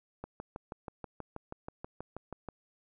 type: click train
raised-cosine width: 1 ms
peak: -26 dBFS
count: 15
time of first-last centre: 0.24-2.487 s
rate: 6.23 Hz
effects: none